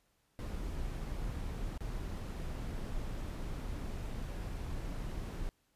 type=noise with dropouts; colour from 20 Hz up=brown; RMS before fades=-39 dBFS; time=0.39-5.49 s; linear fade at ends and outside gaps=0 ms; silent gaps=1.777-1.806 s; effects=pink hiss -75 dBFS RMS until 5.75 s + resampled to 32000 Hz